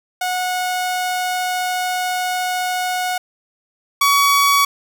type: tone pair in turn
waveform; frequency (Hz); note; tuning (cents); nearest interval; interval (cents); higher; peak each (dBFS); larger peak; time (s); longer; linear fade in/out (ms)
sawtooth; 731 / 1129.2; F#5 / C#6; -21 / +32; minor sixth; 753; second; -15 / -8; second; 0.21-3.18 / 4.01-4.65; first; 5
effects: none